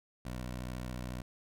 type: tone with vibrato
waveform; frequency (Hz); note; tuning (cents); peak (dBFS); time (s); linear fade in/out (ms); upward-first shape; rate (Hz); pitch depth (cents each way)
15% pulse; 62; B1; +7; -32; 0.25-1.22; 5; sine; 14; 53
effects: none